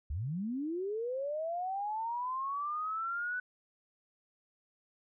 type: linear sweep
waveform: sine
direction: up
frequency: 61.4 to 1500 Hz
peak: -33 dBFS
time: 0.1-3.4 s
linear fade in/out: 5 ms
effects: none